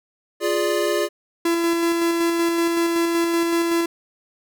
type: chord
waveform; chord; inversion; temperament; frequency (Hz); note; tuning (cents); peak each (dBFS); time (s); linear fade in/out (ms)
square; D diminished; first; equal; 349.2 / 415.3 / 587.3; F4 / Ab4 / D5; 0 / 0 / 0; -24; 0.4-1.09; 50
type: tone with tremolo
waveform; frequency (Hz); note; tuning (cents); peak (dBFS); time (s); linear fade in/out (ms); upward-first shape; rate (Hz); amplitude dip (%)
45% pulse; 337.2; E4; +39; -17; 1.45-3.86; 5; square; 5.3; 25
effects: none